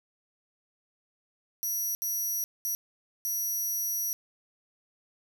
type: tone bursts at uneven times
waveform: 5% pulse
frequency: 5800 Hz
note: F#8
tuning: 35 cents flat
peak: -23 dBFS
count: 4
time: 1.63-1.95 / 2.02-2.44 / 2.65-2.75 / 3.25-4.13 s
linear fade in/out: 0 ms
effects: none